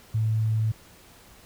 sine tone, 110 Hz, A2, in tune, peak -21 dBFS, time 0.14-0.72 s, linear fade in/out 10 ms, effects pink hiss -52 dBFS RMS until 1.45 s

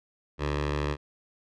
10% pulse tone with notch filter, 73.42 Hz, D2, in tune, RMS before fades -29 dBFS, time 0.38-0.97 s, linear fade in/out 50 ms, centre 230 Hz, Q 1.4, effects low-pass 4000 Hz 12 dB/octave

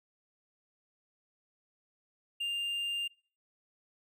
triangle tone, 2800 Hz, F7, 4 cents sharp, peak -30 dBFS, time 2.4-3.08 s, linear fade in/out 10 ms, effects noise-tail reverb RT60 0.5 s tail -26 dB re dry

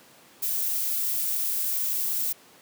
violet noise, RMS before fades -27 dBFS, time 0.42-2.33 s, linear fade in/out 10 ms, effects pink hiss -53 dBFS RMS until 2.61 s + high-pass 200 Hz 12 dB/octave

